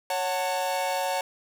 45% pulse chord, F# minor, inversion second, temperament equal with one note detuned, 554.4 / 740 / 896.9 Hz, C#5 / F#5 / A5, 0 / 0 / +33 cents, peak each -30 dBFS, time 0.1-1.21 s, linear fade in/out 2 ms, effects none

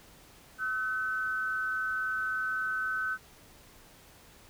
sine tone pair together, 1293.4 / 1517 Hz, E6 / F#6, -33 / +43 cents, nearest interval minor third, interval 276 cents, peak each -36 / -30 dBFS, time 0.58-3.18 s, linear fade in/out 50 ms, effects pink hiss -56 dBFS RMS until 4.49 s

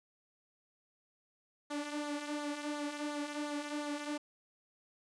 sawtooth tone with flanger, 294 Hz, D4, 2 cents sharp, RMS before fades -39 dBFS, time 1.7-4.18 s, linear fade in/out 10 ms, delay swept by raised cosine 0.36 to 3.66 ms, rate 2.8 Hz, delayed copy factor -0.55, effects resampled to 22050 Hz + 12-bit

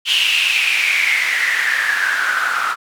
white noise with band-pass filter sweep, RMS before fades -17 dBFS, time 0.05-2.76 s, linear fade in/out 50 ms, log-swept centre 3000 to 1300 Hz, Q 8.3, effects none

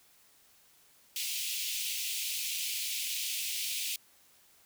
pink high-pass noise, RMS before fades -35 dBFS, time 1.16-3.96 s, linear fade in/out 2 ms, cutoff 2400 Hz, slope 48 dB/octave, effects white hiss -63 dBFS RMS until 4.65 s

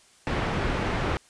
pink low-pass noise, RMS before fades -27 dBFS, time 0.27-1.17 s, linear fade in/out 0 ms, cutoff 2300 Hz, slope 12 dB/octave, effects white hiss -57 dBFS RMS until 1.29 s + resampled to 22050 Hz

